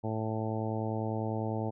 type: harmonic tone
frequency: 110 Hz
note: A2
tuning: in tune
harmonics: 1 / 2 / 3 / 4 / 5 / 6 / 7 / 8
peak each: -34 / -37 / -39 / -40 / -41 / -42 / -42 / -43 dBFS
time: 0.03-1.71 s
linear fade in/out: 20 ms
effects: none